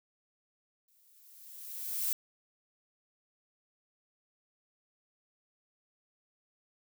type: noise with exponential growth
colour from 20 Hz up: violet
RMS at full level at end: -30 dBFS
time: 0.88-2.13 s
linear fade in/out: 2 ms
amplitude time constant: 270 ms
effects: none